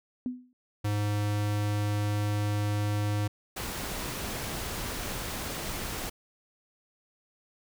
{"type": "tone with exponential decay", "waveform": "sine", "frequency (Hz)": 250, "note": "B3", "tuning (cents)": 21, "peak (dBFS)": -26, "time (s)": [0.26, 0.53], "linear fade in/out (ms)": 1, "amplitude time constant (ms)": 57}
{"type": "tone", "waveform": "square", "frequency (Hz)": 103.9, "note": "G#2", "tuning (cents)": 1, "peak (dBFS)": -27, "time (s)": [0.84, 3.28], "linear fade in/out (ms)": 10}
{"type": "noise", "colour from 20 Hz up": "pink", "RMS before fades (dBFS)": -35, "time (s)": [3.56, 6.1], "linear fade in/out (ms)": 10}
{"effects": []}